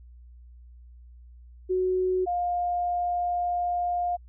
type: tone pair in turn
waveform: sine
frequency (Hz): 370 / 706.8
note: F#4 / F5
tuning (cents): 0 / +21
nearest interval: major seventh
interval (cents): 1121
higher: second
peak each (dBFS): -22 / -24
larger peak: first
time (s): 1.69-2.26 / 2.26-4.17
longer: second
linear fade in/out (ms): 20
effects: added 60 Hz sine -46 dBFS peak until 4.28 s